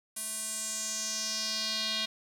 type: tone with band-pass filter sweep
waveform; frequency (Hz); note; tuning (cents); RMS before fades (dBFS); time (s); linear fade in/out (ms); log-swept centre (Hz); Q
square; 218.5; A3; -12; -34; 0.16-2.06; 10; 10000 to 3700; 3.3
effects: 9-bit